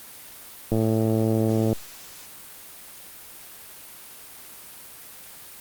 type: click train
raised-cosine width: 2 ms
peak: -10 dBFS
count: 113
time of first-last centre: 0.72-1.729 s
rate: 111 Hz
effects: white hiss -43 dBFS RMS until 5.6 s + Opus 32 kbps